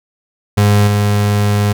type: tone with level steps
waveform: 35% pulse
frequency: 103 Hz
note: G#2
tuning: 14 cents flat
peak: -6 / -9 dBFS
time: 0.57-1.73 s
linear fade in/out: 10 ms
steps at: 0.87 s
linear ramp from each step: 5 ms
effects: none